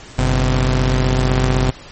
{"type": "tone pair together", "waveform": "sawtooth", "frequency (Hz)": [47.95, 128], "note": ["G1", "C3"], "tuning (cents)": [-37, -38], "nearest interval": "octave + perfect fourth", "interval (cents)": 1699, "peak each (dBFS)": -12, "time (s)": [0.18, 1.71], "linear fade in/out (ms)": 10, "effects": ["pink hiss -38 dBFS RMS until 1.91 s", "MP3 32 kbps"]}